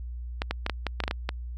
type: clicks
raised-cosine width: 0.3 ms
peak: -11 dBFS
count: 10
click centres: 0.419 / 0.51 / 0.664 / 0.697 / 0.867 / 1.003 / 1.038 / 1.079 / 1.111 / 1.291 s
effects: added 60 Hz sine -33 dBFS peak until 1.57 s + MP3 96 kbps